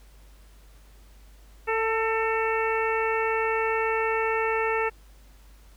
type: harmonic tone with a mistuned harmonic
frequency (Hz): 445.5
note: A4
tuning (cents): +22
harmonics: 1 / 2 / 3 / 4 / 5 / 6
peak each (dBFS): -26 / -29 / -31 / -32 / -33 / -34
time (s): 1.67-4.9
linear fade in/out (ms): 20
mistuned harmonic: 4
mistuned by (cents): +19
effects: added 50 Hz sine -49 dBFS peak until 5.76 s + pink hiss -59 dBFS RMS until 5.76 s